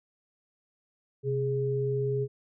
sine tone pair together, 130 / 414.2 Hz, C3 / G#4, -11 / -5 cents, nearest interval octave + minor sixth, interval 2006 cents, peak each -29 / -28 dBFS, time 1.23-2.28 s, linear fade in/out 50 ms, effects none

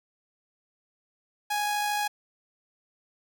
sawtooth tone with amplitude modulation, 830.6 Hz, G#5, in tune, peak -21 dBFS, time 1.5-2.08 s, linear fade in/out 10 ms, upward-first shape sine, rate 53.3 Hz, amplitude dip 25%, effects none

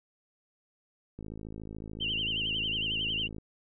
click train, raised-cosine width 3 ms, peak -29 dBFS, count 119, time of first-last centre 1.19-3.383 s, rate 53.8 Hz
sine tone with vibrato, 2939 Hz, F#7, 12 cents flat, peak -29 dBFS, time 2-3.28 s, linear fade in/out 20 ms, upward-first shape sine, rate 11 Hz, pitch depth 120 cents each way
effects none

